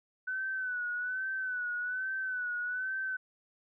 sine tone with vibrato, 1500 Hz, F#6, 23 cents sharp, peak -32 dBFS, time 0.27-3.17 s, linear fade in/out 10 ms, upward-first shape sine, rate 1.2 Hz, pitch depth 57 cents each way, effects none

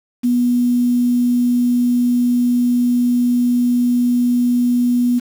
sine tone with quantisation, 244 Hz, B3, 21 cents flat, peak -12 dBFS, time 0.23-5.2 s, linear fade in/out 20 ms, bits 6, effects none

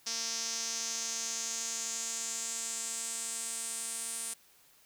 sawtooth tone with band-pass filter sweep, 228.6 Hz, A#3, 34 cents flat, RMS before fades -37 dBFS, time 0.06-4.34 s, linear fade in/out 10 ms, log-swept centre 5600 to 9100 Hz, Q 4.4, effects white hiss -63 dBFS RMS until 4.85 s

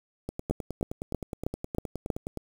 two click trains, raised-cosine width 2 ms, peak -20 / -13 dBFS, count 21 / 6, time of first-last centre 0.29-2.373 / 0.51-2.102 s, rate 9.6 / 3.14 Hz, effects 7-bit

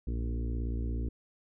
harmonic tone with a mistuned harmonic, 58.27 Hz, A#1, in tune, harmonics 1 / 2 / 4 / 5 / 6 / 7 / 8, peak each -31 / -39 / -42 / -44 / -48 / -51 / -53 dBFS, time 0.07-1.09 s, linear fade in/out 5 ms, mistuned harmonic 1, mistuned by +48 cents, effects none

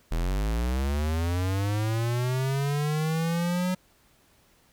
square linear sweep, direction up, 38.89 to 185 Hz, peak -25 dBFS, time 0.11-3.75 s, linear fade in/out 10 ms, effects pink hiss -62 dBFS RMS until 4.72 s

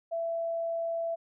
sine tone, 667 Hz, E5, 20 cents sharp, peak -29 dBFS, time 0.11-1.16 s, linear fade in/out 20 ms, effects none

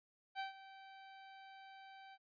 sawtooth tone with ADSR envelope, 775 Hz, G5, 20 cents flat, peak -35 dBFS, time 0.35-2.18 s, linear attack 45 ms, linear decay 130 ms, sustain -16 dB, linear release 46 ms, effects resampled to 11025 Hz

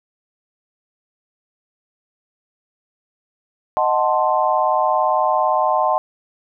sine chord, D# diminished seventh, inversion none, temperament equal, 622.3 / 740 / 880 / 1046.5 Hz, D#5 / F#5 / A5 / C6, 0 / 0 / 0 / 0 cents, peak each -20 dBFS, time 3.77-5.98 s, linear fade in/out 0 ms, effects none

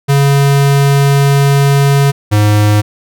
square tone pair in turn, 140 / 104.88 Hz, C#3 / G#2, +18 / +17 cents, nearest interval perfect fourth, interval 501 cents, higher first, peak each -7 dBFS, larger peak neither, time 0.08-2.12 / 2.31-2.82 s, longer first, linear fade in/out 20 ms, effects none

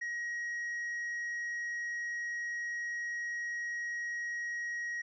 triangle tone, 1895 Hz, A#6, 28 cents sharp, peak -33 dBFS, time 0.01-5.02 s, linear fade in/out 10 ms, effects resampled to 16000 Hz

